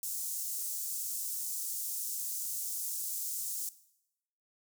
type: high-pass noise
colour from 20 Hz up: pink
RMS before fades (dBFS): -37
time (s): 0.03-3.69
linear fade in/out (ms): 2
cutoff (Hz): 6800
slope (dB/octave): 24
effects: noise-tail reverb RT60 0.8 s tail -17 dB re dry